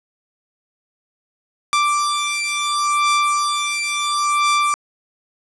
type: beating tone pair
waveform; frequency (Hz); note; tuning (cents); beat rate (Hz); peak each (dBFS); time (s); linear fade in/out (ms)
sawtooth; 1174.7 / 1175.42; D6 / D6; 0 / +1; 0.72; -16; 1.73-4.74; 0
effects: resampled to 24000 Hz + 7-bit